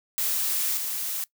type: noise with level steps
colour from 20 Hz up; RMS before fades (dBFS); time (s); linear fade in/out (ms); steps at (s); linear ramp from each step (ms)
blue; -26 / -30; 0.18-1.24; 0; 0.77; 2
effects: noise-tail reverb RT60 0.1 s tail -21 dB re dry